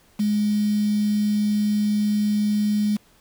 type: tone with quantisation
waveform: sine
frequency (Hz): 209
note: G#3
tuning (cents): +11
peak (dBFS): -18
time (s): 0.19-2.97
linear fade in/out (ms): 10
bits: 6
effects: pink hiss -57 dBFS RMS until 3.2 s